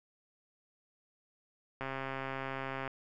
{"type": "click train", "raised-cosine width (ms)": 0.5, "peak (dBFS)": -23, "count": 144, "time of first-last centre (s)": [1.81, 2.877], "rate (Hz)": 134, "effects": []}